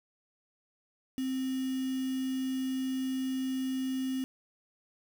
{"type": "tone with quantisation", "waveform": "sine", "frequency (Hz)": 261.8, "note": "C4", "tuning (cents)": 1, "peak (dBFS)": -30, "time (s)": [1.18, 4.24], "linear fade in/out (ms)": 0, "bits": 7, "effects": []}